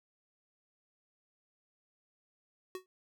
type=tone with exponential decay; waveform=square; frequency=371.5 Hz; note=F#4; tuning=7 cents sharp; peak=-36 dBFS; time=2.75-2.86 s; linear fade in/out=1 ms; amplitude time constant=22 ms; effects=none